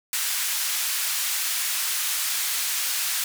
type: band-pass noise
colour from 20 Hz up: white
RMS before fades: -26 dBFS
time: 0.13-3.24 s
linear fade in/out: 2 ms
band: 1400 to 15000 Hz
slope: 12 dB/octave
effects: none